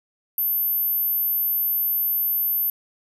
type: tone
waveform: sine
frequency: 13080 Hz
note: G#9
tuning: 28 cents flat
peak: -17 dBFS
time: 0.38-2.7 s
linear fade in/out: 2 ms
effects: tanh soft clip ceiling -19 dBFS